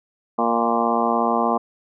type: harmonic tone with a mistuned harmonic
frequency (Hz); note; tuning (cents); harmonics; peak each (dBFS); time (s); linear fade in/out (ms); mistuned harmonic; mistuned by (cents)
116.54; A#2; 0; 2 / 3 / 4 / 5 / 6 / 7 / 8 / 9 / 10; -24 / -29 / -26 / -28 / -24 / -25 / -30 / -24 / -28; 0.38-1.58; 10; 5; +36
effects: none